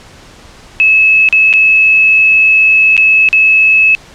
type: tone with dropouts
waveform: sine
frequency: 2592 Hz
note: E7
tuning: 30 cents flat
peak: -4 dBFS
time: 0.8-3.95 s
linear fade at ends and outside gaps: 0 ms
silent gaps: 1.288-1.326 / 1.529-1.537 / 2.967-2.977 / 3.288-3.329 s
effects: pink hiss -37 dBFS RMS until 4.14 s + low-pass 7000 Hz 12 dB/octave